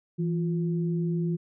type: tone pair together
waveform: sine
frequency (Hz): 166.5 / 352.8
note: E3 / F4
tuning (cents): +18 / +18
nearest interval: octave + minor second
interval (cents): 1300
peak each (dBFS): -25 / -33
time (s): 0.18-1.37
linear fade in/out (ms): 20
effects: none